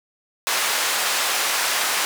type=band-pass noise; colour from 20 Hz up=pink; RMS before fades=-22 dBFS; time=0.47-2.05 s; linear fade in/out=0 ms; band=890 to 13000 Hz; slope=12 dB/octave; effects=none